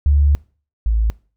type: tone pair in turn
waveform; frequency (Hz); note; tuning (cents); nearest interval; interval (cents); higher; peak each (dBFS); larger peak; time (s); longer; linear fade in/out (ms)
sine; 72 / 54.87; D2 / A1; -34 / -4; perfect fourth; 470; first; -10 / -13; first; 0.06-0.35 / 0.86-1.1; first; 0
effects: noise-tail reverb RT60 0.4 s tail -23 dB re dry